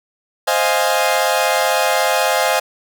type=chord; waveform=sawtooth; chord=F minor seventh; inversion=second; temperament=equal; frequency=523.3 / 622.3 / 698.5 / 830.6 Hz; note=C5 / Eb5 / F5 / Ab5; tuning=0 / 0 / 0 / 0 cents; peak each=-16 dBFS; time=0.47-2.6 s; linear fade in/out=10 ms; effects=none